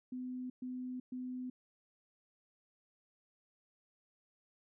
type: tone bursts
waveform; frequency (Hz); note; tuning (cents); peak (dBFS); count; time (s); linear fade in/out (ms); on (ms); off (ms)
sine; 252.8; B3; +41; -39; 3; 0.12-1.5; 5; 380; 120
effects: none